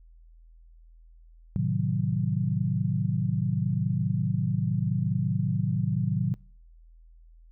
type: chord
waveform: sine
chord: A diminished seventh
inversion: none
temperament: equal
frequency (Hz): 110 / 130.81 / 155.56 / 185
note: A2 / C3 / Eb3 / Gb3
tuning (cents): 0 / 0 / 0 / 0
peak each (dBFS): -29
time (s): 1.56-6.34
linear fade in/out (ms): 0
effects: noise-tail reverb RT60 0.5 s tail -25 dB re dry + added 41 Hz sine -50 dBFS peak until 7.51 s